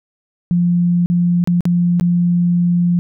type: tone with dropouts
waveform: sine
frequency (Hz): 174.61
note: F3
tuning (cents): 0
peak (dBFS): -11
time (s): 0.51-2.99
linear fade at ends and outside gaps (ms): 0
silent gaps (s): 1.06-1.1 / 1.44-1.474 / 1.607-1.654 / 1.998-2.01
effects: none